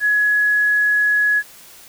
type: tone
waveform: sine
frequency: 1684 Hz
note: G#6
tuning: 24 cents sharp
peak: -13 dBFS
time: 0-1.43 s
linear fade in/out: 50 ms
effects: white hiss -43 dBFS RMS until 1.88 s